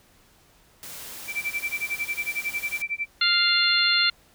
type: noise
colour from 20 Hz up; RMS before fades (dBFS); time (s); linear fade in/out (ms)
white; -39; 0.83-2.82; 0
type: tone with tremolo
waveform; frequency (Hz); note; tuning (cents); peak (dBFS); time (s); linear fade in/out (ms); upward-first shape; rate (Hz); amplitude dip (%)
sine; 2338; D7; -8; -23; 1.27-3.08; 50; sine; 11; 100
type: harmonic tone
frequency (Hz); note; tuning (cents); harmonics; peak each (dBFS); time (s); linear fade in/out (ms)
698.5; F5; 0; 2 / 3 / 4 / 5 / 6; -25 / -26 / -26 / -26 / -22; 3.21-4.1; 5
effects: pink hiss -58 dBFS RMS until 4.34 s